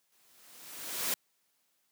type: noise with exponential growth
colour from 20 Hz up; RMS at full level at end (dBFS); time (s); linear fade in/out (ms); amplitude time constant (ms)
white; -30; 0.12-1.14; 2; 220
effects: white hiss -75 dBFS RMS until 1.91 s + high-pass 150 Hz 12 dB/octave